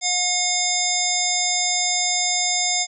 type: harmonic tone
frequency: 720 Hz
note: F#5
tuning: 47 cents flat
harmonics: 1 / 3 / 5 / 7 / 9 / 10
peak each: -28 / -27 / -27 / -24 / -28 / -24 dBFS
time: 0.01-2.87 s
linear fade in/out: 50 ms
effects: none